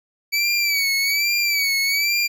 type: tone with vibrato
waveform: 25% pulse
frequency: 2288 Hz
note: D7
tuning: 46 cents flat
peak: -14 dBFS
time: 0.32-2.28 s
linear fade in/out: 20 ms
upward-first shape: sine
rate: 1.2 Hz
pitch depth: 76 cents each way
effects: none